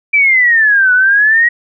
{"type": "exponential two-way sweep", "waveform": "sine", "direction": "down then up", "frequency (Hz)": [2349, 1471, 1917], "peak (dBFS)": -6, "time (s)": [0.13, 1.49], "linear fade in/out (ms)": 10, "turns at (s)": 0.93, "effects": []}